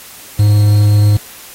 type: tone with quantisation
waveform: triangle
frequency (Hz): 103.83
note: G#2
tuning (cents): 0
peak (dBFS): -4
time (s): 0.39-1.17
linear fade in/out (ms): 5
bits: 5
effects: white hiss -35 dBFS RMS until 1.54 s + AAC 48 kbps